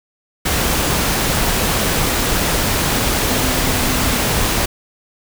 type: tone in noise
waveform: sine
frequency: 254.6 Hz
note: C4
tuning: 47 cents flat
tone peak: -25 dBFS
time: 3.3-4.17 s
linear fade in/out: 10 ms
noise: pink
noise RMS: -17 dBFS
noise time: 0.45-4.66 s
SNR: -11 dB
effects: none